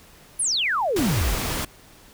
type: exponential sweep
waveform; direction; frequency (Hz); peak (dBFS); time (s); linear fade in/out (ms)
sine; down; 11175 to 36.71; -20; 0.39-1.36; 10
type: noise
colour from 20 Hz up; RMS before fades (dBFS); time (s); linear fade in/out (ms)
pink; -27; 0.96-1.65; 5
effects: pink hiss -50 dBFS RMS until 2.13 s